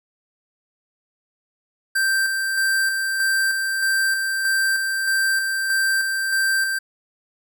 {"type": "tone with tremolo", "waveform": "square", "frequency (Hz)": 1568, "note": "G6", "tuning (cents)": 0, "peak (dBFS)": -18, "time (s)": [1.95, 6.79], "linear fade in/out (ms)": 10, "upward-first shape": "square", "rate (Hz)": 1.6, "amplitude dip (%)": 35, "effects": []}